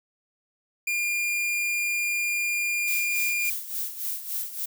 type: tone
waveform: 45% pulse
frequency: 2408 Hz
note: D7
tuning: 43 cents sharp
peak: -24 dBFS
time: 0.87-3.5 s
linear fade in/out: 5 ms
type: noise with tremolo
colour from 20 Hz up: violet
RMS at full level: -29 dBFS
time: 2.87-4.66 s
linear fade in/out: 10 ms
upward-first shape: sine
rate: 3.5 Hz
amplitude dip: 70%
effects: none